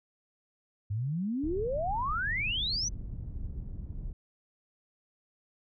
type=exponential sweep; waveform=sine; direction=up; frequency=96.7 to 6130 Hz; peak=-29 dBFS; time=0.9-2.89 s; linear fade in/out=10 ms
type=low-pass noise; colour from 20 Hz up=pink; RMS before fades=-38 dBFS; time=1.43-4.13 s; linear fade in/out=5 ms; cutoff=120 Hz; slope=12 dB/octave
effects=none